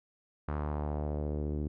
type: tone with low-pass filter sweep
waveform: sawtooth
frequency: 74.5 Hz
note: D2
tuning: 25 cents sharp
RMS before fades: -34 dBFS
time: 0.48-1.68 s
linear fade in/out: 5 ms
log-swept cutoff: 1300 to 320 Hz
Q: 1.9
effects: none